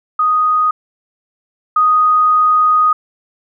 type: tone pair in turn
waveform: sine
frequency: 1244.5 / 1244.5 Hz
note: D#6 / D#6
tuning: 0 / 0 cents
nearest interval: unison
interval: 0 cents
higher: neither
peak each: -10 / -8 dBFS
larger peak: second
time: 0.19-0.71 / 1.76-2.93 s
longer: second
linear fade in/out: 5 ms
effects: none